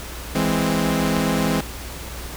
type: chord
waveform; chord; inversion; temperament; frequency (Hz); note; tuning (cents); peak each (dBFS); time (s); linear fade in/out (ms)
sawtooth; E augmented; none; equal; 164.81 / 207.7 / 261.6; E3 / G#3 / B#3; 0 / 0 / 0; -19; 0.35-1.61; 5
effects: added 60 Hz sine -34 dBFS peak until 2.36 s + pink hiss -35 dBFS RMS until 2.36 s